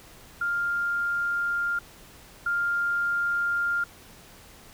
sine tone pair in turn, 1400 / 1400 Hz, F6 / F6, +4 / +4 cents, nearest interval unison, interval 0 cents, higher neither, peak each -24 / -23 dBFS, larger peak second, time 0.41-1.79 / 2.46-3.84 s, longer neither, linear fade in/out 5 ms, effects pink hiss -50 dBFS RMS until 4.73 s

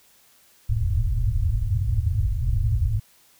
white low-pass noise, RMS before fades -22 dBFS, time 0.69-3 s, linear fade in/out 10 ms, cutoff 120 Hz, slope 96 dB/octave, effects white hiss -57 dBFS RMS until 3.39 s

